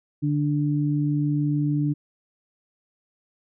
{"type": "tone pair together", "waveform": "sine", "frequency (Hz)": [146.85, 293.7], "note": ["D3", "D4"], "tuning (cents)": [0, 0], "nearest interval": "octave", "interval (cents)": 1200, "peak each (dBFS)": [-22, -24], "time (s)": [0.22, 1.94], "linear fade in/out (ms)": 20, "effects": []}